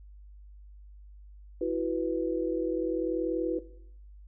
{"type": "chord", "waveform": "sine", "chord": "E suspended second", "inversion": "none", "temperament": "equal", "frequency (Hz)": [329.6, 370, 493.9], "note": ["E4", "F#4", "B4"], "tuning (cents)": [0, 0, 0], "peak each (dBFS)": -31, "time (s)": [1.61, 3.59], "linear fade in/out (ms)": 5, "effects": ["noise-tail reverb RT60 0.7 s tail -17 dB re dry", "added 50 Hz sine -47 dBFS peak until 4.27 s"]}